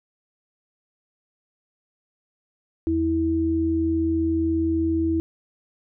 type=tone pair together; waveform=sine; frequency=82.6 / 325.8 Hz; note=E2 / E4; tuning=+4 / -20 cents; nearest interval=2 octaves; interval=2376 cents; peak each=-27 / -20 dBFS; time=2.87-5.2 s; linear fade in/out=0 ms; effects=none